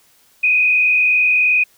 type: tone with frequency modulation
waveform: sine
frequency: 2489 Hz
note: D#7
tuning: in tune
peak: -11 dBFS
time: 0.43-1.64 s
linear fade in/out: 10 ms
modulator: 39.7 Hz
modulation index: 1.4
effects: white hiss -54 dBFS RMS until 1.77 s